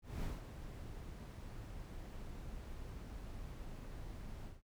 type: noise with ADSR envelope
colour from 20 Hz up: brown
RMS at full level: -39 dBFS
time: 0.02-4.62 s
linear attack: 210 ms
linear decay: 180 ms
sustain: -9 dB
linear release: 170 ms
effects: noise-tail reverb RT60 0.1 s tail -25 dB re dry